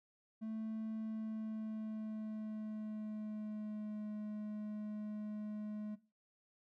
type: tone with pitch glide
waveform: triangle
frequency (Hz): 220 to 211.4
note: A3 to G#3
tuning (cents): 0 to +31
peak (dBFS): -38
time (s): 0.41-5.96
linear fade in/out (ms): 20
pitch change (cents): -69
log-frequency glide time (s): 0.95-4.11
effects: noise-tail reverb RT60 0.3 s tail -17 dB re dry